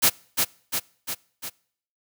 white noise with echo, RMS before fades -17 dBFS, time 0.02-0.1 s, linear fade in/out 20 ms, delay 350 ms, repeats 4, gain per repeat -4 dB, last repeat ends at 1.5 s, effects noise-tail reverb RT60 0.6 s tail -25 dB re dry + high-pass 100 Hz 12 dB/octave

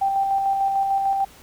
sine tone with tremolo, 784 Hz, G5, in tune, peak -17 dBFS, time 0.01-1.25 s, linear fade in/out 10 ms, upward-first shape square, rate 6.7 Hz, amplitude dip 30%, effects pink hiss -48 dBFS RMS until 1.42 s

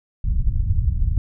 pink low-pass noise, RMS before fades -19 dBFS, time 0.24-1.18 s, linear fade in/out 2 ms, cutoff 110 Hz, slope 24 dB/octave, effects none

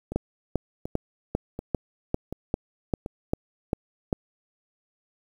two click trains, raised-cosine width 2 ms, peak -19 / -10 dBFS, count 5 / 11, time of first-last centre 0.12-3.061 / 0.16-4.128 s, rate 1.36 / 2.52 Hz, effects 8-bit

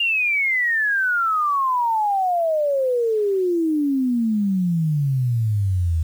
sine exponential sweep, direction down, 2829 to 78.6 Hz, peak -17 dBFS, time 0-6.03 s, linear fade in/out 5 ms, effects 8-bit

